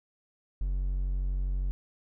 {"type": "tone", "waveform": "triangle", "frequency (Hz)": 46.25, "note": "F#1", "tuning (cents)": 0, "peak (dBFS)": -25, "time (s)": [0.61, 1.71], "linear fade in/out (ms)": 0, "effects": []}